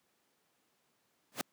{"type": "noise with exponential growth", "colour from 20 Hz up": "pink", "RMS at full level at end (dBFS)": -30, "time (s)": [1.32, 1.41], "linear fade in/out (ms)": 0, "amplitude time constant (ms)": 19, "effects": ["pink hiss -75 dBFS RMS until 1.52 s", "high-pass 200 Hz 12 dB/octave"]}